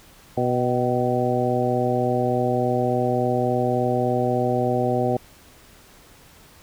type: harmonic tone with a mistuned harmonic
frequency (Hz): 123.47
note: B2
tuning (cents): 0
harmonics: 1 / 2 / 3 / 4 / 5 / 6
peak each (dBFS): -26 / -26 / -26 / -26 / -26 / -26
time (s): 0.37-5.17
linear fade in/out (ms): 5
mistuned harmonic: 6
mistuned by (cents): +47
effects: pink hiss -50 dBFS RMS until 6.62 s